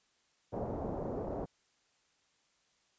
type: low-pass noise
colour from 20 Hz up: white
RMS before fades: -38 dBFS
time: 0.52-1.46 s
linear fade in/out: 20 ms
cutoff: 690 Hz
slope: 24 dB/octave
effects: white hiss -73 dBFS RMS until 2.98 s + resampled to 16000 Hz